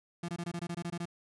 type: tone bursts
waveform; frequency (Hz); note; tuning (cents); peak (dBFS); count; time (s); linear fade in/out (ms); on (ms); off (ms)
35% pulse; 171.8; F3; -28; -33; 11; 0.23-1.055; 5; 55; 22
effects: resampled to 24000 Hz